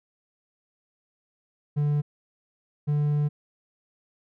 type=tone pair in turn; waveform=triangle; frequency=146.83 / 147.42 Hz; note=D3 / D3; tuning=0 / +7 cents; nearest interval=unison; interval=7 cents; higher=second; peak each=-19 dBFS; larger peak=neither; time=1.76-2.02 / 2.87-3.29 s; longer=second; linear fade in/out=20 ms; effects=none